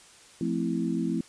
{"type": "chord", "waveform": "sine", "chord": "F major seventh", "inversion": "none", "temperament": "equal with one note detuned", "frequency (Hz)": [174.61, 221.1, 261.6, 329.6], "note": ["F3", "A3", "C4", "E4"], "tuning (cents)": [0, 9, 0, 0], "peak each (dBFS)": -31, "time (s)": [0.41, 1.21], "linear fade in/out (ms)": 2, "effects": ["white hiss -53 dBFS RMS until 1.28 s", "resampled to 22050 Hz"]}